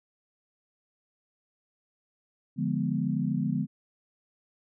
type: chord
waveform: sine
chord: D diminished seventh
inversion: none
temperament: equal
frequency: 146.83 / 174.61 / 207.7 / 246.9 Hz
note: D3 / F3 / Ab3 / Cb4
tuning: 0 / 0 / 0 / 0 cents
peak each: -31 dBFS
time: 2.56-3.67 s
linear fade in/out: 50 ms
effects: none